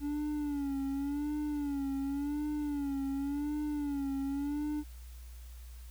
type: tone with vibrato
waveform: triangle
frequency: 285.8 Hz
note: D4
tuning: 47 cents flat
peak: -30 dBFS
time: 0-4.84 s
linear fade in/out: 50 ms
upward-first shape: sine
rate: 0.9 Hz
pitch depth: 80 cents each way
effects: added 60 Hz sine -45 dBFS peak until 5.9 s + white hiss -60 dBFS RMS until 5.9 s